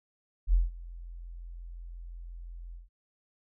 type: tone with ADSR envelope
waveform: sine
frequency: 42.84 Hz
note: F1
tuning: 33 cents flat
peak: -18 dBFS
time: 0.47-2.89 s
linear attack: 62 ms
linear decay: 170 ms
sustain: -22 dB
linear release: 150 ms
effects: none